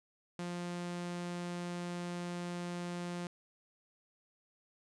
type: tone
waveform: sawtooth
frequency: 175.3 Hz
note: F3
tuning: 7 cents sharp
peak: -34 dBFS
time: 0.39-3.27 s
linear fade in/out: 2 ms
effects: resampled to 22050 Hz